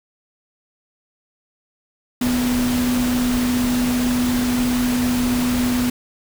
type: tone in noise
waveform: sine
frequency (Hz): 246.9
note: B3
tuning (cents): 0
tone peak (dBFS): -17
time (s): 2.21-5.9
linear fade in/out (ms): 5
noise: pink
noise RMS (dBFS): -26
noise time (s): 2.21-5.9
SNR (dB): +6
effects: none